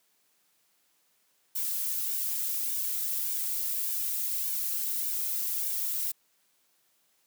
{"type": "noise with flanger", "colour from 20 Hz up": "violet", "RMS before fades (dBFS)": -31, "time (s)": [1.55, 6.12], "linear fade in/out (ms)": 10, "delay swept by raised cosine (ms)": [1.5, 2.7], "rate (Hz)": 1.7, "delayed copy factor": -0.9, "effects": ["white hiss -70 dBFS RMS until 7.26 s", "high-pass 150 Hz 12 dB/octave"]}